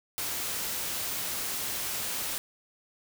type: noise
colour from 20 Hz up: white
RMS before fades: -33 dBFS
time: 0.18-2.38 s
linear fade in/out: 0 ms
effects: none